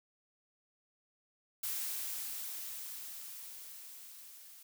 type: noise with level ramp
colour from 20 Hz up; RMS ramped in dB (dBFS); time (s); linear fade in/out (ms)
blue; -37 to -55; 1.63-4.63; 5
effects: none